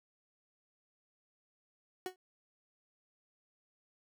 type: tone with exponential decay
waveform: 30% pulse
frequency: 369.3 Hz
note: F#4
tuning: 3 cents flat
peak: -31 dBFS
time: 2.06-2.16 s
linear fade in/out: 1 ms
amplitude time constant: 21 ms
effects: none